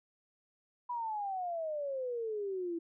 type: exponential sweep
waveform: sine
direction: down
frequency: 987.8 to 329.6 Hz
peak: -34 dBFS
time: 0.89-2.79 s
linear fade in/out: 10 ms
effects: none